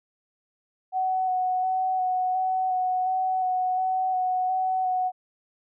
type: tone with vibrato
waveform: sine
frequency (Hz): 744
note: F#5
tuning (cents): +9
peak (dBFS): -22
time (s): 0.92-5.12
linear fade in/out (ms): 50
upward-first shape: square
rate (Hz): 1.4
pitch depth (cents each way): 13
effects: none